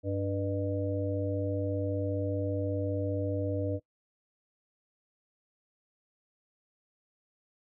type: harmonic tone with a mistuned harmonic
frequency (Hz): 98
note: G2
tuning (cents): 0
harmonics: 1 / 3 / 5 / 6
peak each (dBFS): -32 / -34 / -35 / -37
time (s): 0.03-3.8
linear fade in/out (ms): 50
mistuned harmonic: 6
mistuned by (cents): +49
effects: noise-tail reverb RT60 0.1 s tail -20 dB re dry